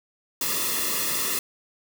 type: noise with comb filter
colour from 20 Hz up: white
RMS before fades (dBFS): -26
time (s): 0.41-1.39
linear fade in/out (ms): 2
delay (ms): 1.3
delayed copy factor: -1
effects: none